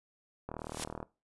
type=click train; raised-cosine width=1 ms; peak=-25 dBFS; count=22; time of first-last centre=0.49-1.028 s; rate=39 Hz
type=noise with exponential growth; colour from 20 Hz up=white; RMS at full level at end=-34 dBFS; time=0.58-0.84 s; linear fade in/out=2 ms; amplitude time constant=55 ms
effects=noise-tail reverb RT60 0.3 s tail -21 dB re dry + resampled to 24000 Hz